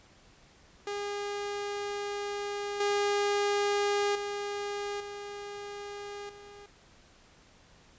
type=tone with level steps; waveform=sawtooth; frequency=407.5 Hz; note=G#4; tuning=33 cents flat; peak=-29 / -22 / -29 / -35 / -44 dBFS; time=0.87-6.66 s; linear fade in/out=2 ms; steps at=2.8 / 4.15 / 5 / 6.29 s; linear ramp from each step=5 ms; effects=pink hiss -59 dBFS RMS until 7.98 s + resampled to 16000 Hz